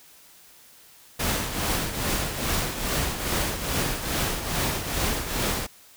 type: noise with tremolo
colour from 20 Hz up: pink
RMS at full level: -24 dBFS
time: 1.19-5.67 s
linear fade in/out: 10 ms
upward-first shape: triangle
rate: 2.4 Hz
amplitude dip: 65%
effects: white hiss -52 dBFS RMS until 5.96 s

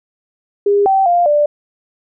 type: tone with pitch steps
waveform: sine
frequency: 405.5 / 773 / 699 / 590 Hz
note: G#4 / G5 / F5 / D5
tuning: -41 / -24 / +1 / +8 cents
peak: -9 dBFS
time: 0.66-1.46 s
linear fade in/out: 5 ms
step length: 200 ms
effects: none

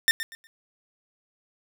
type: tone with echo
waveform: sawtooth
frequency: 1808 Hz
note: A6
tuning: 47 cents sharp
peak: -13 dBFS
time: 0.08-0.11 s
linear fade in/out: 0 ms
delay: 120 ms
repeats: 3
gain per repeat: -12 dB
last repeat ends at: 0.47 s
effects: none

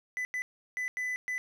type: tone bursts at uneven times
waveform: triangle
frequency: 2000 Hz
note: B6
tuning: 21 cents sharp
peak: -29 dBFS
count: 5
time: 0.17-0.25 / 0.34-0.42 / 0.77-0.88 / 0.97-1.16 / 1.28-1.38 s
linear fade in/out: 0 ms
effects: none

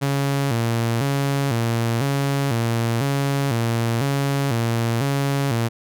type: tone with vibrato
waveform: sawtooth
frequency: 127 Hz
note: B2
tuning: 49 cents sharp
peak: -15 dBFS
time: 0.01-5.69 s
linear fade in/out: 20 ms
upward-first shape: square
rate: 1 Hz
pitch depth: 160 cents each way
effects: none

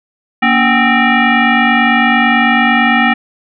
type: tone with frequency modulation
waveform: sine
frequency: 803 Hz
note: G5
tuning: 41 cents sharp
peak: -7 dBFS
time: 0.42-3.14 s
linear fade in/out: 10 ms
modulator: 519 Hz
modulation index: 3.2
effects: none

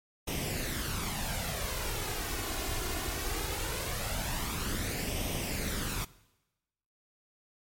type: noise with flanger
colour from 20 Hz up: pink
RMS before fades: -34 dBFS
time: 0.27-6.05 s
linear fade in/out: 10 ms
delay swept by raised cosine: 0.34 to 2.84 ms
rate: 0.2 Hz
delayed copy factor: +0.55
effects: noise-tail reverb RT60 1.0 s tail -20 dB re dry + MP3 64 kbps

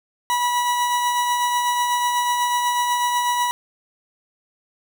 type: tone with tremolo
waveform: 40% pulse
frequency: 974 Hz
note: B5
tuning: 24 cents flat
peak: -16 dBFS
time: 0.3-3.51 s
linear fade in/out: 0 ms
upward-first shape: triangle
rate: 8.1 Hz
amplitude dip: 35%
effects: none

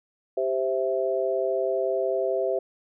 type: chord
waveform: sine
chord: C major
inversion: second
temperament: equal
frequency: 392 / 523.3 / 659.3 Hz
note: G4 / C5 / E5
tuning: 0 / 0 / 0 cents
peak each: -27 dBFS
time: 0.37-2.59 s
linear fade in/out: 5 ms
effects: none

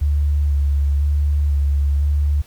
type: tone with vibrato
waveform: sine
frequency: 71.9 Hz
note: D2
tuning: 36 cents flat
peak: -14 dBFS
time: 0.01-2.42 s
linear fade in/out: 10 ms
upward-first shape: square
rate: 1 Hz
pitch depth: 22 cents each way
effects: pink hiss -49 dBFS RMS until 2.46 s

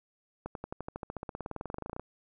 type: accelerating click train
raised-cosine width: 1 ms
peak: -23 dBFS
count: 28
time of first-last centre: 0.46-1.996 s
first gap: 92 ms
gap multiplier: 0.96
effects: none

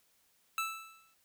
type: tone with exponential decay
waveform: 25% pulse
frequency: 1318.5 Hz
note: E6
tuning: in tune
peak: -26 dBFS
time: 0.58-1.14 s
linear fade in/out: 1 ms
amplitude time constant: 120 ms
effects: white hiss -71 dBFS RMS until 1.24 s

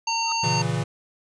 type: harmonic tone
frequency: 915 Hz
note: A#5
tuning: 32 cents flat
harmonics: 1 / 3 / 5 / 7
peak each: -25 / -29 / -28 / -31 dBFS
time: 0.07-0.62 s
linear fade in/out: 5 ms
type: tone with exponential growth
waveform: triangle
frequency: 1255 Hz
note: D#6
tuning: 15 cents sharp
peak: -27 dBFS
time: 0.21-0.32 s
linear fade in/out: 0 ms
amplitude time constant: 22 ms
type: chord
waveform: square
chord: A# diminished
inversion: none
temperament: equal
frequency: 116.54 / 138.59 / 164.81 Hz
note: A#2 / C#3 / E3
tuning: 0 / 0 / 0 cents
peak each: -28 dBFS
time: 0.43-0.84 s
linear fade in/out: 10 ms
effects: resampled to 22050 Hz

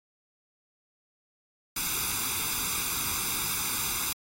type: noise with comb filter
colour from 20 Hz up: white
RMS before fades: -30 dBFS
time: 1.76-4.13 s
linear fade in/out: 5 ms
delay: 0.82 ms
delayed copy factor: +0.9
effects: AAC 48 kbps

